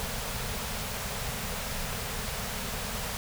pink band-stop noise, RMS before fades -34 dBFS, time 0-3.17 s, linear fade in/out 0 ms, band 250 to 400 Hz, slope 96 dB/octave, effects none

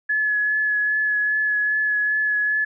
sine tone with vibrato, 1704 Hz, G#6, 44 cents sharp, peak -18 dBFS, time 0.09-2.65 s, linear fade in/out 10 ms, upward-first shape triangle, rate 2.5 Hz, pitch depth 19 cents each way, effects none

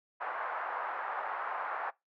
pink band-pass noise, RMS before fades -37 dBFS, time 0.2-1.91 s, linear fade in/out 20 ms, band 730 to 1500 Hz, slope 24 dB/octave, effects noise-tail reverb RT60 0.2 s tail -23 dB re dry

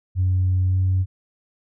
sine tone with pitch glide, 92.3 to 93.37 Hz, F#2 to F#2, -4 to +16 cents, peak -15 dBFS, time 0.15-1.06 s, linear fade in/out 50 ms, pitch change +20 cents, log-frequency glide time 0.68-0.75 s, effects tanh soft clip ceiling -13 dBFS

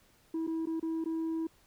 sine tone with dropouts, 324.7 Hz, E4, 26 cents flat, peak -28 dBFS, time 0.34-1.47 s, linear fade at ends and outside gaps 5 ms, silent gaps 0.468-0.475 / 0.657-0.67 / 0.798-0.827 / 1.042-1.058 s, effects tanh soft clip ceiling -30 dBFS + pink hiss -65 dBFS RMS until 1.66 s

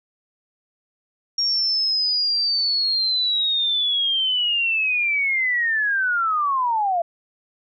sine linear sweep, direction down, 5588 to 663 Hz, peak -18 dBFS, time 1.38-7.02 s, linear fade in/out 5 ms, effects none

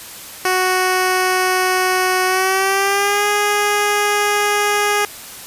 10% pulse tone with pitch glide, 370 to 412.9 Hz, F#4 to G#4, 0 to -10 cents, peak -6 dBFS, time 0.45-5.05 s, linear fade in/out 2 ms, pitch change +190 cents, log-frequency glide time 2.26-3.26 s, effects white hiss -34 dBFS RMS until 5.46 s + resampled to 32000 Hz

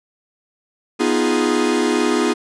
45% pulse chord, F half-diminished seventh, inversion second, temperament equal, 246.9 / 311.1 / 349.2 / 415.3 Hz, Cb4 / Eb4 / F4 / Ab4, 0 / 0 / 0 / 0 cents, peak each -21 dBFS, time 0.99-2.34 s, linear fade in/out 20 ms, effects resampled to 22050 Hz

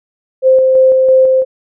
sine tone with tremolo, 522 Hz, C5, 4 cents flat, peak -4 dBFS, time 0.42-1.45 s, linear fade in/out 50 ms, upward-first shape square, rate 3 Hz, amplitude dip 25%, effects none

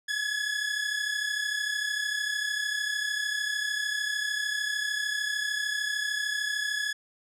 sawtooth tone pair together, 1680 / 1713.3 Hz, G#6 / A6, +19 / -47 cents, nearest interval unison, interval 34 cents, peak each -27 dBFS, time 0.08-6.93 s, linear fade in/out 10 ms, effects low-pass 9000 Hz 12 dB/octave

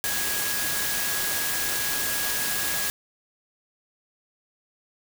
sine tone in noise, 1658 Hz, G#6, 3 cents flat, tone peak -33 dBFS, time 0.04-2.9 s, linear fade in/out 0 ms, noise white, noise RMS -27 dBFS, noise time 0.04-2.9 s, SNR -9 dB, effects none

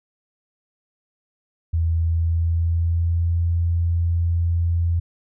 sine tone with pitch glide, 82.41 to 84.97 Hz, E2 to F2, 0 to -47 cents, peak -17 dBFS, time 1.73-5 s, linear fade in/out 10 ms, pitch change +53 cents, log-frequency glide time 1.93-3.37 s, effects none

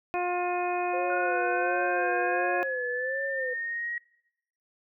harmonic tone, 355.9 Hz, F4, 33 cents sharp, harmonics 1 / 2 / 3 / 4 / 5 / 6 / 7, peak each -31 / -29 / -36 / -41 / -43 / -47 / -36 dBFS, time 0.14-2.63 s, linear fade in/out 0 ms
sine tone with vibrato, 519 Hz, C5, 14 cents flat, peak -31 dBFS, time 0.93-3.54 s, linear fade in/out 10 ms, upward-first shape sine, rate 1.4 Hz, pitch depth 100 cents each way
sine linear sweep, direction up, 1440 to 1902 Hz, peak -30 dBFS, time 1.1-3.98 s, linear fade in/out 2 ms
effects noise-tail reverb RT60 0.8 s tail -23 dB re dry

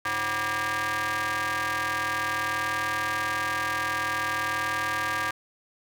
sawtooth ring-modulated tone, 218.5 Hz, A3, 12 cents flat, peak -19 dBFS, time 0.05-5.31 s, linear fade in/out 5 ms, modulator 1400 Hz, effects none

